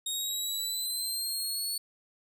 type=exponential sweep; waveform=20% pulse; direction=up; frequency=3729 to 4435 Hz; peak=-25 dBFS; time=0.06-1.78 s; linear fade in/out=5 ms; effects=none